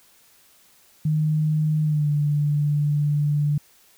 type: tone with pitch glide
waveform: sine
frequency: 154.1 to 147.14 Hz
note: D#3 to D3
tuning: -16 to +4 cents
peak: -18 dBFS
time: 1.05-3.58 s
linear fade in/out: 5 ms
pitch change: -80 cents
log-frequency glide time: 1.83-2.09 s
effects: white hiss -56 dBFS RMS until 3.97 s